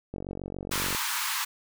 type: click train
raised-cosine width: 2 ms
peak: -22 dBFS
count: 39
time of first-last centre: 0.14-0.949 s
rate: 47 Hz
type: high-pass noise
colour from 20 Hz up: pink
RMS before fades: -30 dBFS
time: 0.71-1.45 s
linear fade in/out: 10 ms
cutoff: 870 Hz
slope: 96 dB/octave
effects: none